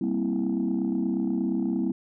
sine chord, C dominant seventh, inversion second, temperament equal, 196 / 233.1 / 261.6 / 329.6 Hz, G3 / Bb3 / C4 / E4, 0 / 0 / 0 / 0 cents, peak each -28 dBFS, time 0.01-1.92 s, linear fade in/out 5 ms, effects tanh soft clip ceiling -18 dBFS

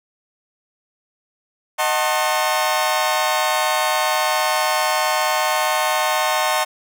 sawtooth chord, D# diminished seventh, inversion none, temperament just, 622.3 / 746.7 / 896 / 1075.3 Hz, D#5 / F#5 / A5 / C6, 0 / +16 / +31 / +47 cents, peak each -19 dBFS, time 1.78-6.65 s, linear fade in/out 20 ms, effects none

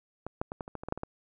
clicks, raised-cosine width 1 ms, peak -22 / -16 / -22 / -21 / -28 / -23 / -26 / -21 / -14 / -25 / -20 dBFS, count 11, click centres 0.266 / 0.415 / 0.519 / 0.608 / 0.679 / 0.753 / 0.835 / 0.886 / 0.924 / 0.976 / 1.034 s, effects none

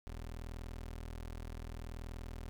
25% pulse tone, 40.65 Hz, E1, 23 cents flat, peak -39 dBFS, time 0.07-2.49 s, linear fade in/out 0 ms, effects none

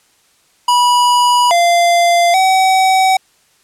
square tone with pitch steps, 976 / 691 / 759 Hz, B5 / F5 / F#5, -21 / -19 / +44 cents, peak -9 dBFS, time 0.68-3.17 s, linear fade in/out 5 ms, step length 830 ms, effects white hiss -54 dBFS RMS until 3.63 s + low-pass 10000 Hz 12 dB/octave

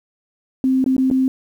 sine tone with dropouts, 261.6 Hz, C4, in tune, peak -13 dBFS, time 0.64-1.28 s, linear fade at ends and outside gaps 1 ms, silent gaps 0.842-0.862 / 0.966-0.98 / 1.102-1.112 s, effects 8-bit

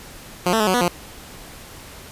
10% pulse tone with pitch steps, 178.6 / 223.5 / 213.1 / 185.9 / 244.4 / 175.2 Hz, F3 / A3 / G#3 / F#3 / B3 / F3, +39 / +27 / +45 / +8 / -18 / +6 cents, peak -8 dBFS, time 0.46-0.88 s, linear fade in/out 2 ms, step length 70 ms, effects pink hiss -40 dBFS RMS until 2.11 s + resampled to 32000 Hz

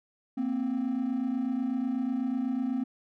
triangle tone pair together, 233.5 / 261.6 Hz, A#3 / C4, +3 / 0 cents, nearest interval major second, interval 197 cents, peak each -29 / -26 dBFS, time 0.37-2.84 s, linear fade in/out 10 ms, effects tanh soft clip ceiling -20 dBFS

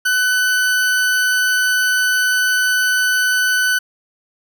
40% pulse tone, 1501 Hz, F#6, 24 cents sharp, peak -13 dBFS, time 0.05-3.79 s, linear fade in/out 10 ms, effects none

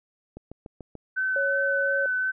click train, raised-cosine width 2 ms, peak -26 dBFS, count 5, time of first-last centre 0.37-0.953 s, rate 6.86 Hz
sine tone with vibrato, 1518 Hz, F#6, 44 cents sharp, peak -23 dBFS, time 1.16-2.32 s, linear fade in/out 20 ms, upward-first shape sine, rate 2.8 Hz, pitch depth 13 cents each way
sine tone, 554.4 Hz, C#5, in tune, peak -26 dBFS, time 1.36-2.06 s, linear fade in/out 2 ms
effects none

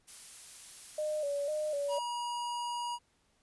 blue noise, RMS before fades -47 dBFS, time 0.07-1.99 s, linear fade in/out 20 ms
sine tone with vibrato, 590 Hz, D5, 8 cents sharp, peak -31 dBFS, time 0.98-1.99 s, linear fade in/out 5 ms, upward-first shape square, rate 2 Hz, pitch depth 60 cents each way
square tone, 958 Hz, A#5, 47 cents sharp, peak -35 dBFS, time 1.88-2.99 s, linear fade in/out 50 ms
effects pink hiss -72 dBFS RMS until 3.42 s + resampled to 24000 Hz

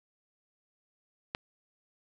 click, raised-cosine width 0.3 ms, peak -16 dBFS, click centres 1.349 s, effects none

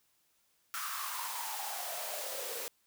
white noise with high-pass filter sweep, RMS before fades -39 dBFS, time 0.74-2.68 s, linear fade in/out 0 ms, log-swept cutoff 1300 to 450 Hz, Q 7, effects white hiss -73 dBFS RMS until 2.86 s

